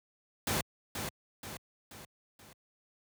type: noise with echo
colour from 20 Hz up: pink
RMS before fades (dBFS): -31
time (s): 0.47-0.61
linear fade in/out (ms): 2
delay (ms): 480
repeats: 4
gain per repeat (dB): -6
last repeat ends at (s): 2.53
effects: high-pass 80 Hz 12 dB/octave